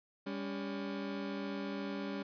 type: tone pair together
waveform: 30% pulse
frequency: 199.8 / 282.6 Hz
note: G3 / C#4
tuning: +33 / +34 cents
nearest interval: tritone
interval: 601 cents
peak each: -37 / -38 dBFS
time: 0.26-2.23 s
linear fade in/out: 10 ms
effects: resampled to 11025 Hz + 12-bit